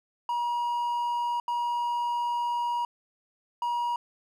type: tone bursts at uneven times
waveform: triangle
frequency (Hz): 956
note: A#5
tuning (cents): +43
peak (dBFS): -24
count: 3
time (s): 0.29-1.4 / 1.48-2.85 / 3.62-3.96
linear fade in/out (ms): 2
effects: none